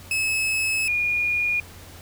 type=tone pair in turn; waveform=40% pulse / sine; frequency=2587 / 2435 Hz; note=E7 / D#7; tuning=-33 / -38 cents; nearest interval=minor second; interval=105 cents; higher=first; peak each=-20 dBFS; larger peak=neither; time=0.11-0.88 / 0.88-1.6 s; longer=first; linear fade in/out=2 ms; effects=added 88 Hz sine -45 dBFS peak until 2.01 s + pink hiss -45 dBFS RMS until 2.01 s